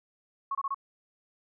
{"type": "tone bursts", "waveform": "sine", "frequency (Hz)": 1101, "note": "C#6", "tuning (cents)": -12, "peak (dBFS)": -28, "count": 4, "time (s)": [0.51, 0.745], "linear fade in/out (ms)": 5, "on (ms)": 40, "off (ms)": 25, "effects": []}